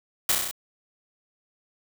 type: noise with echo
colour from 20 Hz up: white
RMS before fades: -21 dBFS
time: 0.29-0.32 s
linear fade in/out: 2 ms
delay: 32 ms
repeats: 6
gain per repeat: -2 dB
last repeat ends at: 0.512 s
effects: none